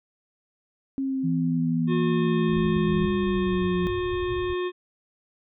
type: linear sweep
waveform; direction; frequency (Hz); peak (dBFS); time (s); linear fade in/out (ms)
sine; down; 271.3 to 176.3; -24; 0.98-3.87; 0
type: tone with vibrato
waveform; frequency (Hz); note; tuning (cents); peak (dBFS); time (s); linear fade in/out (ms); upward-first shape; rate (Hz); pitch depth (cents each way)
sine; 164.81; E3; 0; -24; 1.23-3.07; 20; sine; 13; 12
type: harmonic tone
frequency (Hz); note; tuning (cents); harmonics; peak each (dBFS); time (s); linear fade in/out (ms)
360; F#4; -47; 1 / 3 / 5 / 7 / 9 / 10; -25 / -35 / -39 / -42 / -44 / -45; 1.87-4.72; 50
type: low-pass noise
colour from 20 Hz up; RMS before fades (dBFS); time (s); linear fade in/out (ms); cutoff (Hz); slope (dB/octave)
white; -36; 2.48-4.55; 20; 120; 96
effects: none